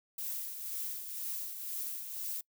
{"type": "noise with tremolo", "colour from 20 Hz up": "violet", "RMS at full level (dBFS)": -37, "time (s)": [0.18, 2.41], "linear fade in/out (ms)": 5, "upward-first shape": "triangle", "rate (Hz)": 2, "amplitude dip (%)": 55, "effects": ["noise-tail reverb RT60 0.1 s tail -24 dB re dry"]}